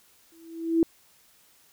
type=tone with exponential growth; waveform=sine; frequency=329.6 Hz; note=E4; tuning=in tune; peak=-15 dBFS; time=0.32-0.83 s; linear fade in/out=1 ms; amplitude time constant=110 ms; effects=white hiss -60 dBFS RMS until 1.72 s